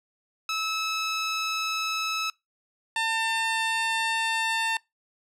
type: tone pair in turn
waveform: 15% pulse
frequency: 1300 / 899.6 Hz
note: E6 / A5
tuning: -24 / +38 cents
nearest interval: tritone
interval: 638 cents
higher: first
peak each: -20 / -18 dBFS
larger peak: second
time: 0.49-2.3 / 2.96-4.77 s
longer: neither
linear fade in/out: 2 ms
effects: noise-tail reverb RT60 0.2 s tail -24 dB re dry + low-pass 9000 Hz 12 dB/octave